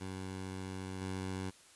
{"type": "tone with level steps", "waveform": "15% pulse", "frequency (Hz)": 94.3, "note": "F#2", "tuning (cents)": 33, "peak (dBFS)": [-34, -31], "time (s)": [0, 1.51], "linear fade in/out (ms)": 20, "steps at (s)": 1.01, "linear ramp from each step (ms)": 10, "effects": ["white hiss -60 dBFS RMS until 1.75 s", "resampled to 24000 Hz"]}